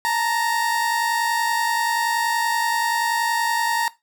30% pulse tone pair together, 881.8 / 932.3 Hz, A5 / A#5, +4 / 0 cents, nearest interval minor second, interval 96 cents, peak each -24 / -18 dBFS, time 0.05-3.88 s, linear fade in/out 0 ms, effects noise-tail reverb RT60 0.2 s tail -17 dB re dry

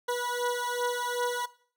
20% pulse beating tone pair, 486.4 / 489 Hz, B4 / B4, -26 / -17 cents, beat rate 2.6 Hz, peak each -27 dBFS, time 0.08-1.46 s, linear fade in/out 10 ms, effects noise-tail reverb RT60 0.5 s tail -19 dB re dry

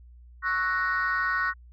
sine chord, F# dominant seventh, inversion second, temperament equal, 1108.7 / 1318.5 / 1480 / 1864.7 Hz, C#6 / E6 / F#6 / A#6, 0 / 0 / 0 / 0 cents, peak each -29 / -32 / -26 / -28 dBFS, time 0.42-1.54 s, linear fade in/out 50 ms, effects tanh soft clip ceiling -18 dBFS + added 60 Hz sine -47 dBFS peak until 1.72 s

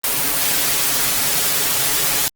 white noise with comb filter, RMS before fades -18 dBFS, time 0.04-2.28 s, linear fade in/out 0 ms, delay 7.1 ms, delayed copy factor +0.9, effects Opus 24 kbps

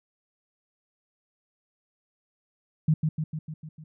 sine tone with echo, 155.56 Hz, D#3, in tune, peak -17 dBFS, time 2.88-2.94 s, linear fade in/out 5 ms, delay 150 ms, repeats 6, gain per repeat -4 dB, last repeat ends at 3.84 s, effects none

